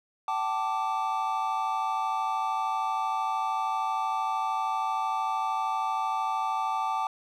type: chord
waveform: triangle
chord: G suspended second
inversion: none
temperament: equal with one note detuned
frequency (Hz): 767 / 880 / 1174.7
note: G5 / A5 / D6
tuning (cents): -38 / 0 / 0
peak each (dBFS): -30 / -28 / -29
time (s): 0.28-7.07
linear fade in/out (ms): 2
effects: none